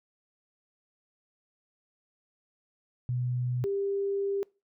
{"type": "tone pair in turn", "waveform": "sine", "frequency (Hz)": [124.1, 397.2], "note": ["B2", "G4"], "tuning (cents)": [9, 23], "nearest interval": "octave + minor sixth", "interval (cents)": 2014, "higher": "second", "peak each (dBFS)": [-27, -27], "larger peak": "neither", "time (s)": [[3.09, 3.64], [3.64, 4.43]], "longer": "second", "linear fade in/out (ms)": 0, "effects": ["noise-tail reverb RT60 0.3 s tail -25 dB re dry"]}